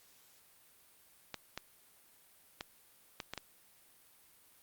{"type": "clicks", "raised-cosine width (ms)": 0.2, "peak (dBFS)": -22, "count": 6, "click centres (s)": [1.343, 1.576, 2.609, 3.202, 3.336, 3.377], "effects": ["white hiss -64 dBFS RMS until 4.62 s", "Opus 48 kbps"]}